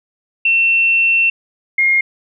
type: tone pair in turn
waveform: sine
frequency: 2700 / 2136 Hz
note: E7 / C7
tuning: +41 / +35 cents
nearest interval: major third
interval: 406 cents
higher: first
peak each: -10 dBFS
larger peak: neither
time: 0.45-1.3 / 1.78-2.01 s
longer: first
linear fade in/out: 5 ms
effects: none